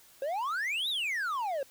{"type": "exponential two-way sweep", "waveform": "triangle", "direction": "up then down", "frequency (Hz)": [523.3, 3951, 523.3], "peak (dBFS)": -28, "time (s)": [0.22, 1.63], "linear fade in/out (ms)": 2, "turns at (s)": 0.89, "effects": ["white hiss -58 dBFS RMS until 1.7 s"]}